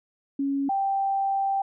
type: tone pair in turn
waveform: sine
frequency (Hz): 277.2 / 784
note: C#4 / G5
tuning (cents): 0 / 0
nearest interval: octave + tritone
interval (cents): 1800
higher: second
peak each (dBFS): -23 / -22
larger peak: second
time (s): 0.39-0.69 / 0.69-1.62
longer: second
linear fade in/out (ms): 5
effects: none